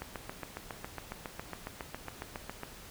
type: click train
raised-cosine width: 0.5 ms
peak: -23 dBFS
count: 20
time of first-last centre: 0.02-2.633 s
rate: 7.27 Hz
effects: pink hiss -50 dBFS RMS until 2.9 s